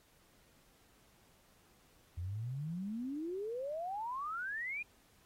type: exponential sweep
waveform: sine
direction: up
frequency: 82.8 to 2489 Hz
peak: -37 dBFS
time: 2.17-4.83 s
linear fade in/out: 10 ms
effects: pink hiss -68 dBFS RMS until 5.25 s + AAC 48 kbps